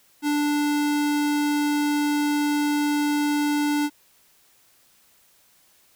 square tone, 293.7 Hz, D4, in tune, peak -21 dBFS, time 0.22-3.9 s, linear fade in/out 50 ms, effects white hiss -59 dBFS RMS until 5.95 s

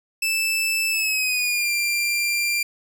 sawtooth tone with pitch glide, 2637 to 2377 Hz, E7 to D7, 0 to +20 cents, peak -17 dBFS, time 0.22-2.63 s, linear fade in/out 5 ms, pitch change -180 cents, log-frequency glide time 0.9-1.71 s, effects none

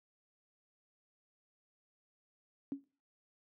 sine tone with exponential decay, 277.2 Hz, C#4, in tune, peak -31 dBFS, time 2.72-2.84 s, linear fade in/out 0 ms, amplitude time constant 25 ms, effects noise-tail reverb RT60 0.4 s tail -23 dB re dry + high-pass 150 Hz 12 dB/octave

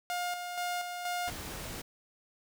sawtooth tone with tremolo, 710 Hz, F5, 28 cents sharp, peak -28 dBFS, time 0.1-1.3 s, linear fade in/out 0 ms, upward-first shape square, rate 2.1 Hz, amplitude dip 45%
pink noise, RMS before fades -41 dBFS, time 1.27-1.82 s, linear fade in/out 10 ms
effects none

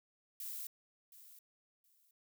violet noise with echo, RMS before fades -44 dBFS, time 0.4-0.67 s, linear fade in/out 2 ms, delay 720 ms, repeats 2, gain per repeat -14 dB, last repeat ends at 2.11 s, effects none

